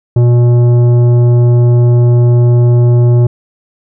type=tone with tanh clipping; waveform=triangle; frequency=120.7 Hz; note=B2; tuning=39 cents flat; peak=-6 dBFS; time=0.16-3.27 s; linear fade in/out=5 ms; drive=15 dB; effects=none